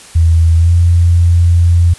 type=tone with pitch glide; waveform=sine; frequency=82.41 to 85.96 Hz; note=E2 to F2; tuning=0 to -27 cents; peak=-5 dBFS; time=0.15-1.94 s; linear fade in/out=10 ms; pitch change=+73 cents; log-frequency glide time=0.57-0.72 s; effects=white hiss -36 dBFS RMS until 1.98 s + resampled to 24000 Hz